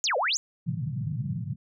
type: exponential two-way sweep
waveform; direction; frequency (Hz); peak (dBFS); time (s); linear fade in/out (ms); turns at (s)
sine; down then up; 7240 to 466.2 to 7240; -23; 0.04-0.37; 0; 0.17
type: band-pass noise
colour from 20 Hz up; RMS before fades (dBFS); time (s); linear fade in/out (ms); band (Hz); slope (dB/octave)
white; -31; 0.66-1.56; 10; 110 to 170; 48
effects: none